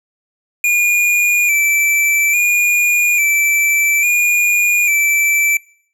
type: tone with vibrato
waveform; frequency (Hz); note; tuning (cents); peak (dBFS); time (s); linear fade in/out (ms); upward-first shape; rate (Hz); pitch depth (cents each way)
square; 2379; D7; +22; -12; 0.64-5.57; 2; square; 0.59; 39
effects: noise-tail reverb RT60 0.6 s tail -24 dB re dry